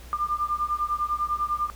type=beating tone pair; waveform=sine; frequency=1194 / 1204 Hz; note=D6 / D6; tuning=+28 / +43 cents; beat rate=10 Hz; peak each=-27 / -27 dBFS; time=0.13-1.7 s; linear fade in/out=0 ms; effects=added 60 Hz sine -42 dBFS peak until 1.75 s + pink hiss -49 dBFS RMS until 1.75 s